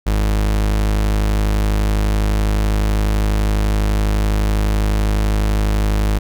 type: tone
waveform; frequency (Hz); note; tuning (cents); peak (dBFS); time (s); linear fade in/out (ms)
40% pulse; 51.91; G#1; 0; -13; 0.06-6.19; 10
effects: none